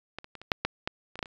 clicks, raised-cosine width 0.3 ms, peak -20 / -28 / -27 / -29 / -6 / -10 / -13 / -25 / -19 / -15 / -30 dBFS, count 11, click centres 0.186 / 0.244 / 0.353 / 0.416 / 0.518 / 0.65 / 0.875 / 1.156 / 1.191 / 1.228 / 1.258 s, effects resampled to 16000 Hz + 8-bit

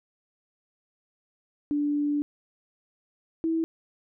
sine tone pair in turn, 292.1 / 325.7 Hz, D4 / E4, -9 / -21 cents, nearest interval major second, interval 188 cents, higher second, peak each -23 dBFS, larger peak neither, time 1.71-2.22 / 3.44-3.64 s, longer first, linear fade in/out 0 ms, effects none

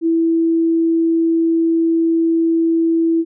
sine tone, 329.6 Hz, E4, in tune, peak -12 dBFS, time 0.01-3.25 s, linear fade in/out 50 ms, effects none

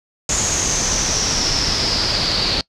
pink noise with low-pass filter sweep, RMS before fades -19 dBFS, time 0.29-2.61 s, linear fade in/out 2 ms, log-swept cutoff 6900 to 4400 Hz, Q 8.8, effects noise-tail reverb RT60 0.1 s tail -23 dB re dry

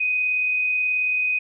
sine tone with amplitude modulation, 2500 Hz, D#7, 8 cents sharp, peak -18 dBFS, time 0-1.39 s, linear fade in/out 10 ms, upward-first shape sine, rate 38.5 Hz, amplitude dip 25%, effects none

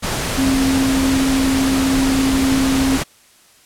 sine tone in noise, 267 Hz, C4, 35 cents sharp, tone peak -14 dBFS, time 0.37-2.98 s, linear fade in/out 20 ms, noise pink, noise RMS -21 dBFS, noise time 0.02-3.04 s, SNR +4 dB, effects white hiss -50 dBFS RMS until 3.65 s + low-pass 11000 Hz 12 dB/octave

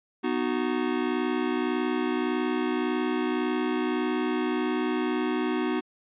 square chord, B major, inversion none, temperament just, 246.9 / 308.7 / 370.4 Hz, B3 / D#4 / F#4, 0 / -14 / +2 cents, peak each -30 dBFS, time 0.23-5.81 s, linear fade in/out 20 ms, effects resampled to 8000 Hz

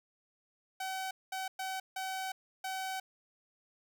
sawtooth tone bursts at uneven times, 760 Hz, F#5, 46 cents sharp, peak -32 dBFS, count 5, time 0.8-1.11 / 1.32-1.48 / 1.59-1.8 / 1.96-2.32 / 2.64-3 s, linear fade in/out 5 ms, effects none

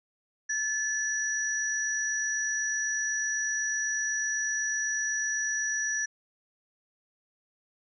sine tone pair together, 1732 / 5826 Hz, A6 / F#8, -28 / -28 cents, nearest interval octave + major sixth, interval 2100 cents, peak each -29 / -31 dBFS, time 0.49-6.06 s, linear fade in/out 10 ms, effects none

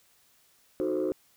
sine chord, D# diminished seventh, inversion none, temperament equal, 311.1 / 370 / 440 / 523.3 Hz, D#4 / F#4 / A4 / C5, 0 / 0 / 0 / 0 cents, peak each -30 / -28 / -34 / -31 dBFS, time 0.8-1.12 s, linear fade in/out 0 ms, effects tanh soft clip ceiling -21 dBFS + white hiss -64 dBFS RMS until 1.36 s

